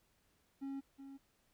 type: tone with echo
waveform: triangle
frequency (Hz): 273.4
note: C#4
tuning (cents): -24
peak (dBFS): -38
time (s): 0.61-0.81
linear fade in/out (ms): 20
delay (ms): 370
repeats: 1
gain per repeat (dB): -9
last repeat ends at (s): 1.18
effects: pink hiss -75 dBFS RMS until 1.53 s